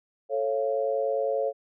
sine chord, A augmented, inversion none, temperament just, 440 / 550 / 687.5 Hz, A4 / C#5 / E#5, 0 / -14 / -27 cents, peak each -29 / -26 / -32 dBFS, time 0.29-1.53 s, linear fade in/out 50 ms, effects none

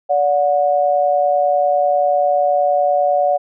sine tone pair together, 577.8 / 728 Hz, D5 / F#5, -28 / -28 cents, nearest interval major third, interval 400 cents, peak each -15 dBFS, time 0.09-3.38 s, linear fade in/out 20 ms, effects none

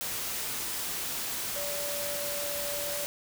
sine tone in noise, 578 Hz, D5, 28 cents flat, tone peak -36 dBFS, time 1.56-3.05 s, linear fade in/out 0 ms, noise white, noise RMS -34 dBFS, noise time 0.01-3.06 s, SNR -5 dB, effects none

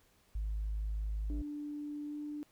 sine tone, 52.6 Hz, G#1, 23 cents sharp, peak -32 dBFS, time 0.35-1.42 s, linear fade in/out 5 ms
sine tone with pitch glide, 294.4 to 296.3 Hz, D4 to D4, +4 to +15 cents, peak -38 dBFS, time 1.3-2.43 s, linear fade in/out 0 ms, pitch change +11 cents, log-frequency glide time 2.07-2.15 s
effects tanh soft clip ceiling -30 dBFS + pink hiss -69 dBFS RMS until 2.51 s

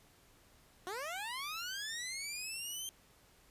15% pulse linear sweep, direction up, 349.2 to 3163 Hz, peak -33 dBFS, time 0.87-2.89 s, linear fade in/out 0 ms, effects pink hiss -65 dBFS RMS until 3.5 s + resampled to 32000 Hz

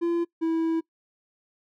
triangle tone pair in turn, 340.7 / 326.6 Hz, F4 / E4, -43 / -16 cents, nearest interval minor second, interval 73 cents, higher first, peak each -20 dBFS, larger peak neither, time 0.01-0.25 / 0.41-0.81 s, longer second, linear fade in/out 20 ms, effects noise-tail reverb RT60 0.1 s tail -22 dB re dry

